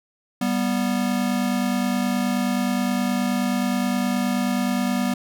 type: tone pair together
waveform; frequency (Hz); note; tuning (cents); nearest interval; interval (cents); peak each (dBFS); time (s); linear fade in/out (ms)
square; 195.2 / 244.7; G3 / B3; -7 / -16; major third; 391; -25 / -23; 0.41-5.14; 5
effects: none